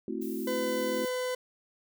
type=chord; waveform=sine; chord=F# half-diminished seventh; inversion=first; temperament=equal; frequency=220 / 261.6 / 329.6 / 370 Hz; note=A3 / C4 / E4 / F#4; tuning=0 / 0 / 0 / 0 cents; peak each=-37 dBFS; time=0.08-1.05 s; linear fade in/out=2 ms
type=noise; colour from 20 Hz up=violet; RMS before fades=-46 dBFS; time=0.21-1.09 s; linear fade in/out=10 ms
type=tone; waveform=40% pulse; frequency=504 Hz; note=B4; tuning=35 cents sharp; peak=-29 dBFS; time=0.47-1.35 s; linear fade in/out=5 ms
effects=none